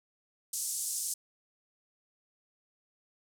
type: band-pass noise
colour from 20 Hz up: pink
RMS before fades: -35 dBFS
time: 0.53-1.14 s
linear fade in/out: 5 ms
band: 6500 to 11000 Hz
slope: 24 dB/octave
effects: none